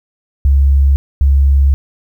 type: tone pair in turn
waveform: sine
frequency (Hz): 69 / 69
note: C#2 / C#2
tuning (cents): -7 / -7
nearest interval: unison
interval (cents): 0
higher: neither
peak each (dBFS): -6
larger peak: neither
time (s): 0.45-0.96 / 1.21-1.74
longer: second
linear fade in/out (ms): 0
effects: 8-bit